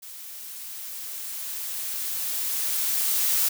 blue noise with level ramp, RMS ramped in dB -41 to -22 dBFS, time 0.02-3.49 s, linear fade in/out 10 ms, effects none

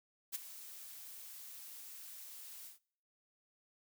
blue noise with ADSR envelope, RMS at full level -37 dBFS, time 0.32-2.79 s, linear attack 32 ms, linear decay 15 ms, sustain -14 dB, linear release 130 ms, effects noise-tail reverb RT60 0.6 s tail -24 dB re dry

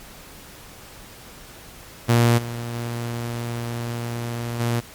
sawtooth tone with level steps, 118.2 Hz, A#2, 24 cents sharp, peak -10 / -24 / -22 / -16 dBFS, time 2.08-4.81 s, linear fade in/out 20 ms, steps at 2.37 / 2.73 / 4.59 s, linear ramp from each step 20 ms, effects pink hiss -43 dBFS RMS until 4.94 s + MP3 96 kbps

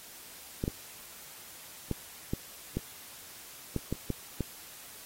clicks, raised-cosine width 3 ms, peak -17 dBFS, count 9, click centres 0.639 / 0.679 / 1.913 / 2.335 / 2.77 / 3.763 / 3.926 / 4.103 / 4.407 s, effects white hiss -49 dBFS RMS until 5.05 s + AAC 48 kbps

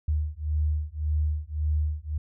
sine beating tone pair, 75.2 / 77 Hz, D2 / D#2, +42 / -17 cents, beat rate 1.8 Hz, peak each -27 / -27 dBFS, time 0.08-2.18 s, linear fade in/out 5 ms, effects none

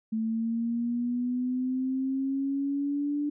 sine linear sweep, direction up, 220 to 294 Hz, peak -26 dBFS, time 0.12-3.3 s, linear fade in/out 10 ms, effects none

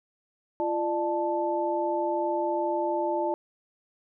sine tone cluster, 343.7 / 599 / 877 Hz, F4 / D5 / A5, -28 / +34 / -6 cents, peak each -29 dBFS, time 0.6-3.34 s, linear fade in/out 0 ms, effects none

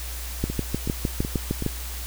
two click trains, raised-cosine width 3 ms, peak -15 / -10 dBFS, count 4 / 9, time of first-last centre 0.5-1.624 / 0.44-1.663 s, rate 2.67 / 6.54 Hz, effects added 60 Hz sine -32 dBFS peak until 2.06 s + white hiss -37 dBFS RMS until 2.06 s

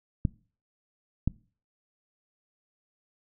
clicks, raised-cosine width 5 ms, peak -12 dBFS, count 2, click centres 0.252 / 1.276 s, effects noise-tail reverb RT60 0.4 s tail -22 dB re dry

